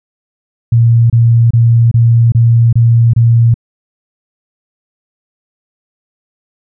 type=tone bursts; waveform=sine; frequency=116.54 Hz; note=A#2; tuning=in tune; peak=-4 dBFS; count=7; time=0.72-3.542 s; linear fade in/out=5 ms; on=380 ms; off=27 ms; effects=none